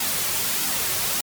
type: noise with flanger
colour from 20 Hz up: white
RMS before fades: -24 dBFS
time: 0-1.21 s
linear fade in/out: 5 ms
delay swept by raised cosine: 1.7 to 4.2 ms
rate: 1.6 Hz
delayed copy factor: -0.55
effects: MP3 96 kbps